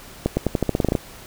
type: accelerating click train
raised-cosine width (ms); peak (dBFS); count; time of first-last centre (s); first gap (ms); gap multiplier
2; -5; 12; 0.26-0.952; 110; 0.88
effects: pink hiss -42 dBFS RMS until 1.26 s